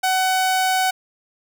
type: tone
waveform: sawtooth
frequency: 750 Hz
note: F#5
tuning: 23 cents sharp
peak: -13 dBFS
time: 0.03-0.91 s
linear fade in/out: 10 ms
effects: none